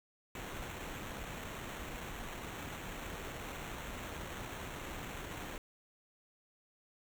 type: noise with sample-and-hold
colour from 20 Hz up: pink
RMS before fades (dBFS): -44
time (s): 0.35-5.58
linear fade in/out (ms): 2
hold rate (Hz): 4900
effects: none